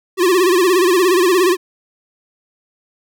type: tone with vibrato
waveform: square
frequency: 362.6 Hz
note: F#4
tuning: 35 cents flat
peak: -11 dBFS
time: 0.17-1.57 s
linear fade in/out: 50 ms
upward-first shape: sine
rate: 17 Hz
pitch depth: 110 cents each way
effects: none